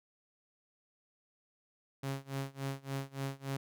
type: tone with tremolo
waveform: sawtooth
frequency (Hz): 136.6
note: C#3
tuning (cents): -25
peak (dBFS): -30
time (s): 2.03-3.57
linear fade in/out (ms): 5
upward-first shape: sine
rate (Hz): 3.5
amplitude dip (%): 95
effects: none